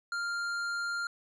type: tone with hard clipping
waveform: sine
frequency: 1396.9 Hz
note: F6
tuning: in tune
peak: -33 dBFS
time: 0.12-1.07 s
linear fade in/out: 2 ms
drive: 10 dB
effects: resampled to 22050 Hz